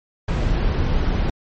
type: noise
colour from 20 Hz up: brown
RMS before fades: -19 dBFS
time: 0.28-1.3 s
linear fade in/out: 5 ms
effects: low-pass 5000 Hz 12 dB/octave + MP3 32 kbps